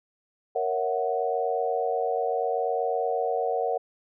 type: chord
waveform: sine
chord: F# dominant seventh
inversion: first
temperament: equal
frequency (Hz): 466.2 / 554.4 / 659.3 / 740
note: A#4 / C#5 / E5 / F#5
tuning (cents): 0 / 0 / 0 / 0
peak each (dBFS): -28 / -31 / -32 / -28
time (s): 0.55-3.78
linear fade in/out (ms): 10
effects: none

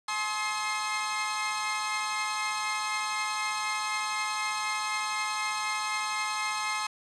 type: tone cluster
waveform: sawtooth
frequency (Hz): 853 / 1058 / 1274 / 2112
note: G#5 / C6 / D#6 / C7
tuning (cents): +46 / +19 / +41 / +16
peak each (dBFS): -31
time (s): 0.08-6.87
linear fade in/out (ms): 5
effects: resampled to 22050 Hz + 8-bit

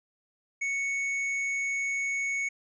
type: tone with hard clipping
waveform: sine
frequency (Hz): 2217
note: C#7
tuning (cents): 0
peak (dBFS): -29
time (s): 0.61-2.49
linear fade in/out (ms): 10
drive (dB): 7
effects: resampled to 16000 Hz

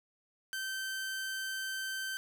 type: tone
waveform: sawtooth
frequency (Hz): 1549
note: G6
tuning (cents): -21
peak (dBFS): -32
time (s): 0.53-2.17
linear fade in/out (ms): 0
effects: none

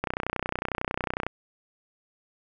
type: click train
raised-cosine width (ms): 0.5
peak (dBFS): -12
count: 39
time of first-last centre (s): 0.04-1.266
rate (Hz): 31
effects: none

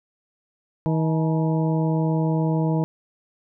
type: harmonic tone with a mistuned harmonic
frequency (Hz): 159.5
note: D#3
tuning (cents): +43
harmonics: 1 / 2 / 3 / 4 / 5 / 6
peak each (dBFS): -20 / -26 / -30 / -32 / -34 / -36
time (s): 0.86-2.84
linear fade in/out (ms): 0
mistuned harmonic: 5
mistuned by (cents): +110
effects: none

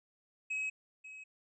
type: tone with echo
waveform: triangle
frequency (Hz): 2554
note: D#7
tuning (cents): +45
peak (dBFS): -32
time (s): 0.5-0.7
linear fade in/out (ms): 10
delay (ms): 540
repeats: 1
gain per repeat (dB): -13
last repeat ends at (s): 1.24
effects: resampled to 22050 Hz

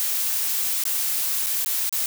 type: noise with dropouts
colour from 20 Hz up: blue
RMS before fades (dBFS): -24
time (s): 0-2.06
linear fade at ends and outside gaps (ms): 0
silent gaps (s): 0.838-0.853 / 1.462-1.468 / 1.647-1.66 / 1.894-1.926
effects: none

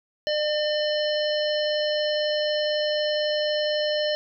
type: harmonic tone with a mistuned harmonic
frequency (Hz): 602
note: D5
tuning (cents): +43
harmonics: 1 / 3 / 5 / 7 / 9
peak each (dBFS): -23 / -33 / -31 / -33 / -35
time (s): 0.27-4.15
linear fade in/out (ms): 0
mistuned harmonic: 9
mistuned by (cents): -31
effects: none

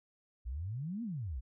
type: exponential two-way sweep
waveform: sine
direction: up then down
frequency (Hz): 54.8 to 245.4 to 54.8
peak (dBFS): -36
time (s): 0.45-1.41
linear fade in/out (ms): 20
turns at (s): 1.03
effects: none

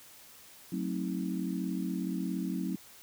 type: chord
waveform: sine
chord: F# diminished seventh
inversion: none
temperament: just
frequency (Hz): 185 / 222 / 266.4 / 319.7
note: F#3 / A3 / C4 / Eb4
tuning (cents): 0 / +16 / +31 / +47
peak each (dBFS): -34 / -39 / -37 / -38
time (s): 0.72-2.76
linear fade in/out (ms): 5
effects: white hiss -54 dBFS RMS until 3.02 s

